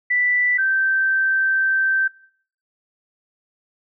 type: tone pair in turn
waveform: sine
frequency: 1975.5 / 1556.7 Hz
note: B6 / G6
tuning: 0 / -13 cents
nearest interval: major third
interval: 413 cents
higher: first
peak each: -16 dBFS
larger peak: neither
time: 0.1-0.58 / 0.58-2.08 s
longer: second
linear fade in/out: 10 ms
effects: noise-tail reverb RT60 0.6 s tail -22 dB re dry